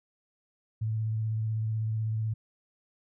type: tone with vibrato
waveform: sine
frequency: 110 Hz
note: A2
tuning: in tune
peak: -27 dBFS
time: 0.81-2.34 s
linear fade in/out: 10 ms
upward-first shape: sine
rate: 16 Hz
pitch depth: 19 cents each way
effects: none